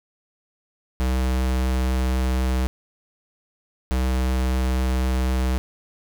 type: tone pair in turn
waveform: square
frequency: 64 / 64 Hz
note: C2 / C2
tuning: -38 / -38 cents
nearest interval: unison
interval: 0 cents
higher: neither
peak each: -20 dBFS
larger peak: neither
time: 1-2.67 / 3.91-5.58 s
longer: neither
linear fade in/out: 0 ms
effects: 10-bit